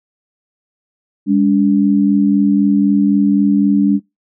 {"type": "tone pair together", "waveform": "sine", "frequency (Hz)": [202.5, 286.4], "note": ["G#3", "D4"], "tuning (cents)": [-43, -43], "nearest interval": "tritone", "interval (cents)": 600, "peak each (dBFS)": -12, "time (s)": [1.26, 4], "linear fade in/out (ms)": 50, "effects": ["noise-tail reverb RT60 0.2 s tail -21 dB re dry"]}